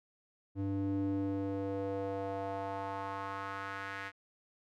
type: tone with band-pass filter sweep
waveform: square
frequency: 98 Hz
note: G2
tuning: in tune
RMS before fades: -37 dBFS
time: 0.55-4.12 s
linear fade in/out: 50 ms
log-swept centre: 220 to 1800 Hz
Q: 2.4
effects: none